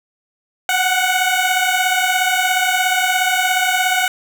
15% pulse beating tone pair, 732 / 749 Hz, F#5 / F#5, -19 / +21 cents, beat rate 17 Hz, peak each -11 dBFS, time 0.69-4.08 s, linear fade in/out 2 ms, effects none

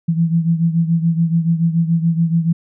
sine beating tone pair, 164.81 / 171.81 Hz, E3 / F3, 0 / -28 cents, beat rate 7 Hz, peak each -14 / -19 dBFS, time 0.08-2.53 s, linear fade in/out 10 ms, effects none

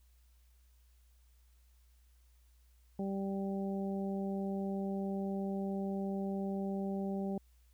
harmonic tone, 195.4 Hz, G3, 5 cents flat, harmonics 1 / 2 / 3 / 4, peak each -35 / -41 / -45 / -47 dBFS, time 2.99-7.38 s, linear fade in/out 2 ms, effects added 60 Hz sine -62 dBFS peak until 7.73 s + white hiss -75 dBFS RMS until 7.73 s

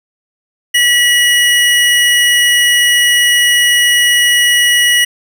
square tone pair together, 1942.2 / 2910 Hz, B6 / F#7, -29 / -29 cents, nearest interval perfect fifth, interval 700 cents, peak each -11 dBFS, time 0.74-5.05 s, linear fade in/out 10 ms, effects none

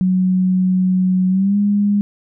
sine tone with pitch glide, 185 to 204.1 Hz, F#3 to G#3, 0 to -30 cents, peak -12 dBFS, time 0.01-2.01 s, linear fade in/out 0 ms, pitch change +170 cents, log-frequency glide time 1.29-1.57 s, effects none

